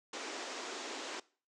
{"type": "band-pass noise", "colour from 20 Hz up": "pink", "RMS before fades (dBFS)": -43, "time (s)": [0.13, 1.2], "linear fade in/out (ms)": 5, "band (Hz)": [270, 7500], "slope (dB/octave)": 48, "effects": ["noise-tail reverb RT60 0.4 s tail -21 dB re dry"]}